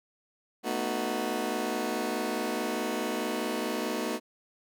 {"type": "chord", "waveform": "20% pulse", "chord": "B dominant seventh", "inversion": "third", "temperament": "just", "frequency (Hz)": [222.2, 246.9, 308.7, 370.4], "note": ["A3", "B3", "D#4", "F#4"], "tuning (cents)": [17, 0, -14, 2], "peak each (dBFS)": -30, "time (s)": [0.63, 4.2], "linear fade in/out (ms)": 50, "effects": []}